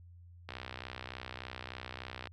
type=click train; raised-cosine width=0.3 ms; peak=-25 dBFS; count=114; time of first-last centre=0.49-2.272 s; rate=63.4 Hz; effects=added 87 Hz sine -52 dBFS peak until 2.32 s